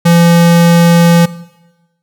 square tone, 170.3 Hz, F3, 43 cents flat, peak -5 dBFS, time 0.05-1.26 s, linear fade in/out 10 ms, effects noise-tail reverb RT60 1.0 s tail -18 dB re dry

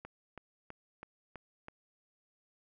click train, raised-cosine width 0.5 ms, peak -30 dBFS, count 6, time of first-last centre 0.05-1.684 s, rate 3.06 Hz, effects none

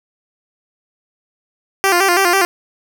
10% pulse tone with vibrato, 369.4 Hz, F#4, 3 cents flat, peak -3 dBFS, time 1.84-2.45 s, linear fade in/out 0 ms, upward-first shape square, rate 6.1 Hz, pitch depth 92 cents each way, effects none

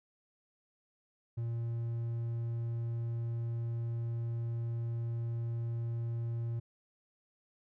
triangle tone with hard clipping, 116.54 Hz, A#2, in tune, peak -34 dBFS, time 1.37-6.6 s, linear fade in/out 10 ms, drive 6 dB, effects none

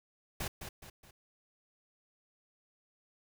pink noise with echo, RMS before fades -37 dBFS, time 0.4-0.48 s, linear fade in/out 5 ms, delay 210 ms, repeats 3, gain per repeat -7 dB, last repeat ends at 1.11 s, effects none

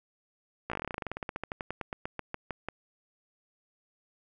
slowing click train, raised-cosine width 0.5 ms, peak -19 dBFS, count 30, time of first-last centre 0.7-2.686 s, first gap 16 ms, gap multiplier 1.09, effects none

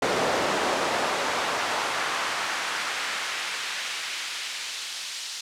brown noise with high-pass filter sweep, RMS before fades -28 dBFS, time 0.02-5.41 s, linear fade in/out 5 ms, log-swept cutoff 460 to 4200 Hz, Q 0.89, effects low-pass 8000 Hz 12 dB/octave

